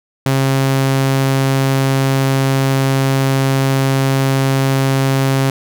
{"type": "tone", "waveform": "sawtooth", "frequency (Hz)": 134.9, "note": "C#3", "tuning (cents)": -47, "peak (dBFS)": -8, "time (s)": [0.26, 5.5], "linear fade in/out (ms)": 2, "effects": []}